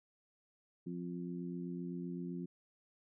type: harmonic tone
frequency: 87.8 Hz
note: F2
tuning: 10 cents sharp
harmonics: 2 / 3 / 4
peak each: -41 / -45 / -47 dBFS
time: 0.86-2.46 s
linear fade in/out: 10 ms
effects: none